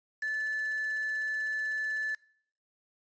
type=tone with quantisation; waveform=sine; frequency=1741 Hz; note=A6; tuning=19 cents flat; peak=-30 dBFS; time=0.22-2.15 s; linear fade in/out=5 ms; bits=7; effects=noise-tail reverb RT60 0.6 s tail -22 dB re dry + resampled to 16000 Hz